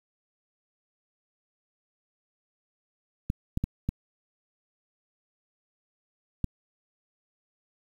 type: clicks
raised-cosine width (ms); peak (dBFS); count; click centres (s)
5; -14; 5; 3.301 / 3.574 / 3.64 / 3.89 / 6.443
effects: 8-bit